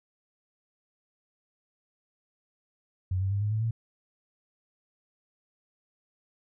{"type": "tone with pitch steps", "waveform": "sine", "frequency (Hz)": [92.5, 96.37, 100.41, 104.61, 108.99, 113.55], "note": ["F#2", "G2", "G2", "G#2", "A2", "A#2"], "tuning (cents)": [0, -29, 42, 13, -16, -45], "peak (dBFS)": -25, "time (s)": [3.11, 3.71], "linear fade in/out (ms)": 5, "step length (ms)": 100, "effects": []}